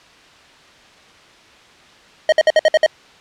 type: tone bursts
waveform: square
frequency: 626 Hz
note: D#5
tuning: 10 cents sharp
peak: -9 dBFS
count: 7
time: 2.29-2.863 s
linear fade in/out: 2 ms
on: 33 ms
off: 57 ms
effects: white hiss -46 dBFS RMS until 3.2 s + low-pass 4000 Hz 12 dB/octave